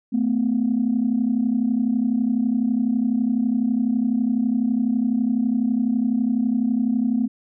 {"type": "tone pair together", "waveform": "sine", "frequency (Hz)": [221.3, 253.3], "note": ["A3", "B3"], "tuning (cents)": [10, 44], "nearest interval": "major second", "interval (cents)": 234, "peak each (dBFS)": -20, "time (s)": [0.12, 7.28], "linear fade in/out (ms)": 20, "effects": ["tanh soft clip ceiling -11 dBFS"]}